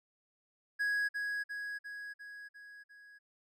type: tone with echo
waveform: triangle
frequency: 1661.2 Hz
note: G#6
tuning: in tune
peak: -28 dBFS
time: 0.79-1.09 s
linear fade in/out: 20 ms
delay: 350 ms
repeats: 6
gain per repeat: -4 dB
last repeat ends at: 3.19 s
effects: none